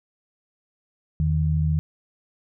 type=tone pair together; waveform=sine; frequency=81.49 / 155 Hz; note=E2 / D#3; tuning=-19 / -6 cents; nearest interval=major seventh; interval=1113 cents; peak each=-22 / -21 dBFS; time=1.2-1.79 s; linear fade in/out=0 ms; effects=none